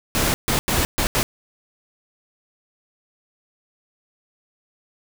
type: noise bursts at uneven times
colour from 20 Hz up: pink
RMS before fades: -20 dBFS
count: 5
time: 0.15-0.34 / 0.48-0.59 / 0.68-0.85 / 0.98-1.07 / 1.15-1.23 s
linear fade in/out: 0 ms
effects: none